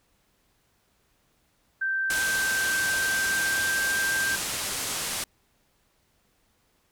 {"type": "tone with pitch glide", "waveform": "sine", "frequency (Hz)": [1562, 1576.5], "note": ["G6", "G6"], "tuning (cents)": [-7, 9], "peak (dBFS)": -24, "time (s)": [1.81, 4.36], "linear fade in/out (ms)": 10, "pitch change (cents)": 16, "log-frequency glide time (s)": [2.83, 3.88]}
{"type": "low-pass noise", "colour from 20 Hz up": "white", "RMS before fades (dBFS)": -31, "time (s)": [2.1, 5.24], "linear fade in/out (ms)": 2, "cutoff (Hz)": 11000, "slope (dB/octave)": 24}
{"effects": ["pink hiss -68 dBFS RMS until 6.91 s"]}